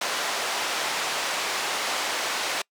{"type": "band-pass noise", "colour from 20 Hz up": "pink", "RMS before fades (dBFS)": -28, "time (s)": [0.01, 2.62], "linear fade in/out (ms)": 5, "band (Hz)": [650, 6900], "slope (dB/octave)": 12, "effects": ["noise-tail reverb RT60 0.1 s tail -26 dB re dry"]}